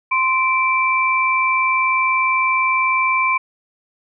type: tone pair together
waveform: sine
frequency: 1041 / 2337 Hz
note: C6 / D7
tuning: -9 / -9 cents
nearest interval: octave + major second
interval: 1400 cents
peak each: -17 dBFS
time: 0.11-3.38 s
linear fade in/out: 10 ms
effects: none